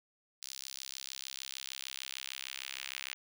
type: tone with high-pass filter sweep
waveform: sawtooth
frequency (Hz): 66.6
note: C2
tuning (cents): +31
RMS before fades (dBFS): -44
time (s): 0.42-3.14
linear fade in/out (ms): 0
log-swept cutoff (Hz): 4800 to 2400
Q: 1.6
effects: none